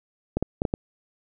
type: clicks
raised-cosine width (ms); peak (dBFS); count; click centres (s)
2; -10; 5; 0.37 / 0.426 / 0.619 / 0.652 / 0.739
effects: none